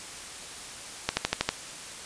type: click train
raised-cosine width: 0.2 ms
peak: -6 dBFS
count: 6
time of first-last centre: 1.09-1.49 s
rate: 12.5 Hz
effects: white hiss -41 dBFS RMS until 2.05 s + resampled to 22050 Hz